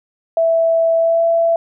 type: tone with pitch glide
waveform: sine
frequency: 659.3 to 668.1 Hz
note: E5 to E5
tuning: 0 to +23 cents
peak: -11 dBFS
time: 0.37-1.56 s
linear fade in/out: 2 ms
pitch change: +23 cents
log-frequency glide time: 0.97-1.24 s
effects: none